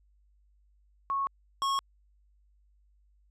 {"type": "tone pair in turn", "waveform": ["sine", "square"], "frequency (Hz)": [1100, 1095.1], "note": ["C#6", "C#6"], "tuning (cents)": [-14, -21], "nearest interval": "unison", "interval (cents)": 7, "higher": "first", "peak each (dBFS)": -27, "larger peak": "neither", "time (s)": [[1.1, 1.27], [1.62, 1.79]], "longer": "neither", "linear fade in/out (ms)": 0, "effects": ["added 50 Hz sine -62 dBFS peak until 3.3 s", "low-pass 8000 Hz 12 dB/octave"]}